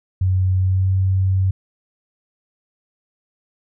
sine tone with pitch glide, 93.2 to 94.83 Hz, F#2 to F#2, +13 to +43 cents, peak -14 dBFS, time 0.21-1.51 s, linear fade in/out 5 ms, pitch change +30 cents, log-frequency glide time 0.58-0.91 s, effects none

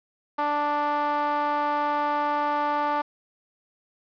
sawtooth tone with band-pass filter, 293.7 Hz, D4, in tune, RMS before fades -25 dBFS, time 0.38-3.02 s, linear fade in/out 10 ms, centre 990 Hz, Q 3.9, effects resampled to 11025 Hz + 8-bit

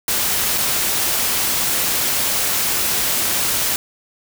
white noise with dropouts, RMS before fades -19 dBFS, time 0.08-3.76 s, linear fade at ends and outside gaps 1 ms, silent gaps 0.578-0.581 s, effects none

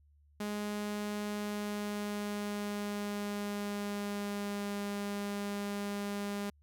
sawtooth tone with pitch glide, 207.7 to 202.8 Hz, G#3 to G#3, 0 to -41 cents, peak -31 dBFS, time 0.4-6.5 s, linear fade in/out 5 ms, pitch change -41 cents, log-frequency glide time 1.25-4.77 s, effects added 73 Hz sine -62 dBFS peak until 6.62 s

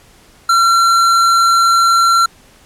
sine tone with tanh clipping, 1362 Hz, F6, 44 cents flat, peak -10 dBFS, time 0.49-2.26 s, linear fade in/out 5 ms, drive 16 dB, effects pink hiss -46 dBFS RMS until 2.65 s + low-pass 12000 Hz 12 dB/octave

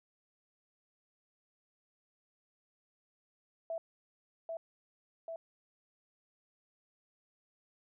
sine tone with echo, 659.3 Hz, E5, in tune, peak -35 dBFS, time 3.7-3.78 s, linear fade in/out 2 ms, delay 790 ms, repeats 2, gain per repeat -2 dB, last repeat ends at 5.36 s, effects none

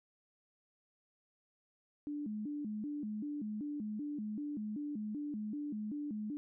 sine tone with vibrato, 249.6 Hz, B3, 19 cents sharp, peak -37 dBFS, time 2.07-6.37 s, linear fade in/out 0 ms, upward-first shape square, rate 2.6 Hz, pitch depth 280 cents each way, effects none

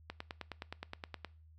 click train, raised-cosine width 0.3 ms, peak -25 dBFS, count 12, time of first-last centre 0.1-1.247 s, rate 9.59 Hz, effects noise-tail reverb RT60 0.4 s tail -21 dB re dry + added 79 Hz sine -57 dBFS peak until 1.58 s

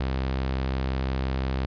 sawtooth tone, 65.8 Hz, C2, 10 cents sharp, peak -21 dBFS, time 0-1.66 s, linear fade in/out 5 ms, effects resampled to 11025 Hz

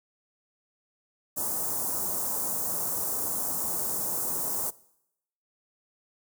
white band-stop noise, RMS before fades -30 dBFS, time 1.36-4.71 s, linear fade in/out 20 ms, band 1100 to 7100 Hz, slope 24 dB/octave, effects noise-tail reverb RT60 0.8 s tail -21 dB re dry + high-pass 100 Hz 12 dB/octave

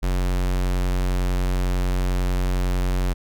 square tone, 45.52 Hz, F#1, 28 cents flat, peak -20 dBFS, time 0.02-3.14 s, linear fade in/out 20 ms, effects none

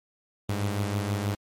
sawtooth beating tone pair, 100.7 / 107 Hz, G2 / A2, +47 / -48 cents, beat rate 6.3 Hz, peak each -23 / -29 dBFS, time 0.49-1.35 s, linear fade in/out 5 ms, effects MP3 64 kbps

